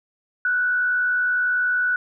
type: tone with frequency modulation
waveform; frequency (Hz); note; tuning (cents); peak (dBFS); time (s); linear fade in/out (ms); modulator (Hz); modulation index
sine; 1480; F#6; 0; -18; 0.45-1.96; 2; 70.8; 0.41
effects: none